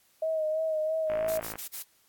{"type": "tone with vibrato", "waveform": "sine", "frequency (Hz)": 630, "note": "D#5", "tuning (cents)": 21, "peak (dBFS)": -26, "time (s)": [0.22, 1.4], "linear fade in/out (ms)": 5, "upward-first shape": "sine", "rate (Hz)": 3, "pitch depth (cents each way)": 34}
{"type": "click train", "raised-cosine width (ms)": 0.5, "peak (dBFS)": -23, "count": 26, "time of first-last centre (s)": [1.1, 1.556], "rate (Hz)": 54.8}
{"type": "noise bursts", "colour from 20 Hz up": "blue", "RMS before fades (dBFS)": -37, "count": 4, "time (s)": [1.28, 1.829], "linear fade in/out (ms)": 10, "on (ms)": 99, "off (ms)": 51}
{"effects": ["white hiss -65 dBFS RMS until 2.08 s", "AAC 64 kbps"]}